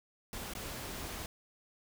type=noise with dropouts; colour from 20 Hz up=pink; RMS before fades=-42 dBFS; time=0.33-1.26 s; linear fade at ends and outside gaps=1 ms; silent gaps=0.536-0.551 s; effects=none